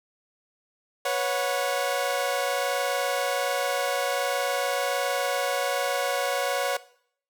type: chord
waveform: sawtooth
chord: B suspended second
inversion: none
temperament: equal with one note detuned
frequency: 493.9 / 554.4 / 730.2 Hz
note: B4 / C#5 / F#5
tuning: 0 / 0 / -23 cents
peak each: -27 / -23 / -26 dBFS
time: 1.05-6.77 s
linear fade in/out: 5 ms
effects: noise-tail reverb RT60 0.6 s tail -18 dB re dry